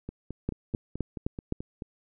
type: two click trains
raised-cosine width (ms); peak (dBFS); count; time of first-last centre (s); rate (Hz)
3; -15 / -23; 5 / 9; 0.49-1.524 / 0.09-1.822; 3.87 / 4.62
effects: none